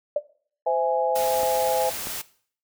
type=tone with exponential decay; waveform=sine; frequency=587.3 Hz; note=D5; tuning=in tune; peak=-16 dBFS; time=0.16-0.24 s; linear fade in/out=5 ms; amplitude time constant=16 ms
type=chord; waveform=sine; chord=C augmented; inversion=none; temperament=equal with one note detuned; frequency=515.7 / 659.3 / 830.6 Hz; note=C5 / E5 / G#5; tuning=-25 / 0 / 0 cents; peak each=-24 dBFS; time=0.66-1.9 s; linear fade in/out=10 ms
type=noise; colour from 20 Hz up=white; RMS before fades=-32 dBFS; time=1.15-2.22 s; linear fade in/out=10 ms
type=clicks; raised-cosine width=1 ms; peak=-20 dBFS; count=2; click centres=1.433 / 2.071 s
effects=noise-tail reverb RT60 0.5 s tail -18 dB re dry